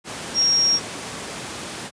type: tone in noise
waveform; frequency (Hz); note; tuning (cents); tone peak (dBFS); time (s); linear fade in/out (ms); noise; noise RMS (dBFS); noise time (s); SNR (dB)
sine; 5588; F8; 0; -15; 0.34-0.8; 50; pink; -31; 0.04-1.91; +13
effects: high-pass 150 Hz 12 dB/octave + resampled to 22050 Hz